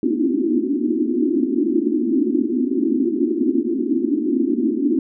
white band-pass noise, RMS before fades -19 dBFS, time 0.03-4.99 s, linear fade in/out 2 ms, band 230 to 360 Hz, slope 96 dB/octave, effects none

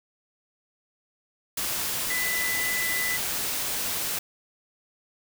sine tone in noise, 1996 Hz, B6, 18 cents sharp, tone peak -27 dBFS, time 2.1-3.17 s, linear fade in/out 5 ms, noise white, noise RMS -29 dBFS, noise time 1.57-4.19 s, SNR -1 dB, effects none

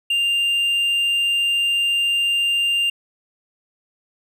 triangle tone, 2794 Hz, F7, in tune, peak -15 dBFS, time 0.1-2.9 s, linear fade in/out 5 ms, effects none

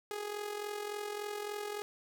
sawtooth tone with amplitude modulation, 415.3 Hz, G#4, in tune, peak -31 dBFS, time 0.11-1.82 s, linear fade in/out 0 ms, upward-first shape sine, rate 43.5 Hz, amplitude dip 60%, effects none

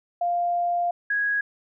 sine tone pair in turn, 698.5 / 1657.2 Hz, F5 / G#6, 0 / -4 cents, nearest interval octave + minor third, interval 1496 cents, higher second, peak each -21 / -21 dBFS, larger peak neither, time 0.21-0.91 / 1.1-1.41 s, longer first, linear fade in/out 5 ms, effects none

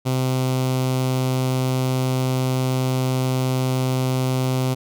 sawtooth tone with notch filter, 129.4 Hz, C3, 19 cents flat, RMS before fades -21 dBFS, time 0.05-4.75 s, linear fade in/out 20 ms, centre 1700 Hz, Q 1.6, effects none

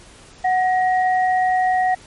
sine tone pair together, 740 / 1892.9 Hz, F#5 / A#6, 0 / +26 cents, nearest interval octave + major third, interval 1626 cents, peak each -15 / -24 dBFS, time 0.44-1.95 s, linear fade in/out 10 ms, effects pink hiss -45 dBFS RMS until 2.06 s + MP3 48 kbps

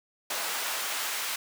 pink noise with high-pass filter sweep, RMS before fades -32 dBFS, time 0.3-1.36 s, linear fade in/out 5 ms, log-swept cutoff 730 to 1200 Hz, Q 0.73, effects none

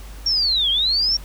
sine linear two-way sweep, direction down then up, 5588 to 3136 to 5588 Hz, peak -16 dBFS, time 0.26-1.17 s, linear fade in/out 5 ms, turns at 0.7 s, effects added 50 Hz sine -34 dBFS peak until 1.24 s + pink hiss -44 dBFS RMS until 1.24 s

